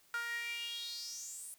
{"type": "tone with high-pass filter sweep", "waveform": "sawtooth", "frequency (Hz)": 469.7, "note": "A#4", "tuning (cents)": 13, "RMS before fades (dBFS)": -42, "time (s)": [0.14, 1.54], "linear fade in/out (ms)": 0, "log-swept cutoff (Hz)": [1400, 10000], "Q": 6.5, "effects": ["white hiss -67 dBFS RMS until 1.58 s"]}